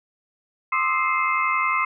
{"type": "tone cluster", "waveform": "sine", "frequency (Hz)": [1050, 1208, 1299, 2099, 2581], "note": ["C6", "D6", "E6", "C7", "E7"], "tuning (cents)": [6, 48, -26, 5, -37], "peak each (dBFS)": [-24, -26, -27, -24, -30], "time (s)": [0.72, 1.85], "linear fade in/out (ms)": 5, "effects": []}